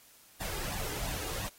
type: noise with flanger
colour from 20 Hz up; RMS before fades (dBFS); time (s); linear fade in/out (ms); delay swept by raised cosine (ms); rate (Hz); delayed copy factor
pink; -37; 0.4-1.49; 10; 1.1 to 2.5; 2.9; +0.6
effects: white hiss -59 dBFS RMS until 1.58 s + AAC 48 kbps